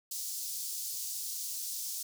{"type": "high-pass noise", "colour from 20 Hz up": "pink", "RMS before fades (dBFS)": -38, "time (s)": [0.11, 2.03], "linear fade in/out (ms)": 5, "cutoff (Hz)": 5000, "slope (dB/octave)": 24, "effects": []}